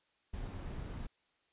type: noise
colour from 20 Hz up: brown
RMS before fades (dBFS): -42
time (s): 0.33-1.07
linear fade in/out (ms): 10
effects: white hiss -75 dBFS RMS until 1.52 s + resampled to 8000 Hz